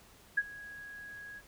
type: tone with ADSR envelope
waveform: sine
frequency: 1658 Hz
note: G#6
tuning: 3 cents flat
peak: -23 dBFS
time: 0.37-1.42 s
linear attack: 10 ms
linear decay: 41 ms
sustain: -21 dB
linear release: 47 ms
effects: pink hiss -59 dBFS RMS until 1.47 s